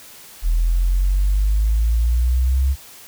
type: exponential sweep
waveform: sine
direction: up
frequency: 39.86 to 68.6 Hz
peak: -13 dBFS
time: 0.42-2.76 s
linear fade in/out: 50 ms
effects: tanh soft clip ceiling -9 dBFS + white hiss -42 dBFS RMS until 3.07 s